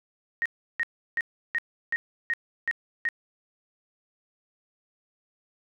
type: tone bursts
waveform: sine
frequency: 1864.7 Hz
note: A#6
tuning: in tune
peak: -23 dBFS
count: 8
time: 0.42-3.088 s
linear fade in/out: 0 ms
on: 36 ms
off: 340 ms
effects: none